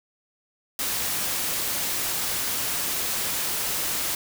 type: noise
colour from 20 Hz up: white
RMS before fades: -27 dBFS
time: 0.79-4.15 s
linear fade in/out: 2 ms
effects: none